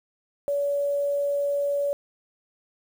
sine tone with quantisation, 569 Hz, C#5, 45 cents sharp, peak -22 dBFS, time 0.48-1.93 s, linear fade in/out 0 ms, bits 8, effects none

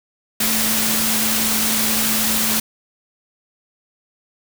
sine tone in noise, 220 Hz, A3, in tune, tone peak -25 dBFS, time 0.4-2.6 s, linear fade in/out 5 ms, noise white, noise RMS -19 dBFS, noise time 0.4-2.6 s, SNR -9 dB, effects none

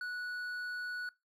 sine tone with hard clipping, 1472 Hz, F#6, 9 cents flat, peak -38 dBFS, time 0.01-1.09 s, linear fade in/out 2 ms, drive 5 dB, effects noise-tail reverb RT60 0.2 s tail -19 dB re dry

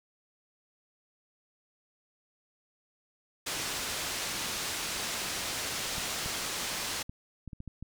white low-pass noise, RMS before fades -35 dBFS, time 3.46-7.03 s, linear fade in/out 10 ms, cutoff 7100 Hz, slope 12 dB/octave
clicks, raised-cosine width 5 ms, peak -29 dBFS, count 8, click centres 5.982 / 6.261 / 7.095 / 7.477 / 7.532 / 7.604 / 7.677 / 7.826 s
effects none

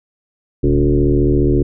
sine tone with frequency modulation, 206.8 Hz, G#3, 7 cents flat, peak -10 dBFS, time 0.63-1.63 s, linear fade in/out 10 ms, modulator 74.9 Hz, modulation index 2.7, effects none

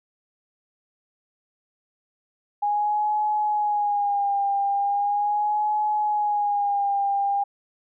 sine tone with vibrato, 822 Hz, G#5, 18 cents flat, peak -20 dBFS, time 2.62-7.44 s, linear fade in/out 10 ms, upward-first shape sine, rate 0.39 Hz, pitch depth 50 cents each way, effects none

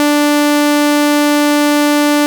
sawtooth tone, 293.7 Hz, D4, in tune, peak -5 dBFS, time 0-2.26 s, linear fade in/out 0 ms, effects none

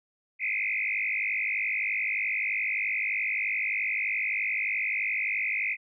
sine tone with frequency modulation, 2278 Hz, C#7, 47 cents sharp, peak -26 dBFS, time 0.39-5.77 s, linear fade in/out 50 ms, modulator 51.6 Hz, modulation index 4.9, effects none

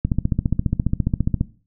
click train, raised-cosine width 5 ms, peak -6 dBFS, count 21, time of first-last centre 0.05-1.411 s, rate 14.7 Hz, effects noise-tail reverb RT60 0.4 s tail -18 dB re dry

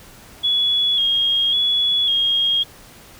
sine tone with vibrato, 3322 Hz, G#7, in tune, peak -15 dBFS, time 0.43-2.64 s, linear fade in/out 20 ms, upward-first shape square, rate 0.91 Hz, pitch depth 35 cents each way, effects pink hiss -44 dBFS RMS until 3.19 s

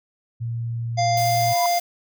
sine tone, 116.54 Hz, A#2, in tune, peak -24 dBFS, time 0.4-1.54 s, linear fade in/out 20 ms
harmonic tone, 697 Hz, F5, 4 cents flat, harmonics 1 / 3 / 5 / 7 / 9 / 10, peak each -18 / -31 / -39 / -30 / -34 / -45 dBFS, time 0.97-1.8 s, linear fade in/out 20 ms
blue noise, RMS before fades -32 dBFS, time 1.17-1.8 s, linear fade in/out 2 ms
sine tone with exponential growth, 987.8 Hz, B5, in tune, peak -20 dBFS, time 1.39-1.66 s, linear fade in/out 1 ms, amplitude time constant 58 ms
effects none

